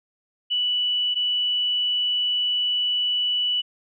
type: tone pair in turn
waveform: sine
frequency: 2960 / 2960 Hz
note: F#7 / F#7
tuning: 0 / 0 cents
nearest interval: unison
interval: 0 cents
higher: neither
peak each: -20 dBFS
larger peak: neither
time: 0.5-1.15 / 1.15-3.62 s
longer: second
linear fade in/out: 20 ms
effects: none